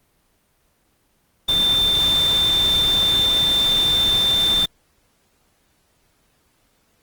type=tone in noise; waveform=sine; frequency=3568 Hz; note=A7; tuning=23 cents sharp; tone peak=-15 dBFS; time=1.48-4.66 s; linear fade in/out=10 ms; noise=pink; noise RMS=-28 dBFS; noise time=1.48-4.66 s; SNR=+10 dB; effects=pink hiss -63 dBFS RMS until 7.02 s + Opus 24 kbps